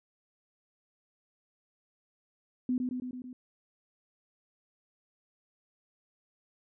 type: tone with echo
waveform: sine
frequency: 251.5 Hz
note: B3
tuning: 32 cents sharp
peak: -26 dBFS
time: 2.69-2.78 s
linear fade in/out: 2 ms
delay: 110 ms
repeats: 5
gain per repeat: -3 dB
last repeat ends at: 3.33 s
effects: none